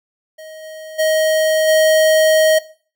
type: tone with level steps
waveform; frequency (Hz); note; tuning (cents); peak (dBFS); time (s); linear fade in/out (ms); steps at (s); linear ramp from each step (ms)
square; 629; D#5; +19; -34 / -32 / -14 / -11; 0.38-2.59; 10; 0.62 / 0.98 / 1.67; 20
effects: noise-tail reverb RT60 0.4 s tail -17 dB re dry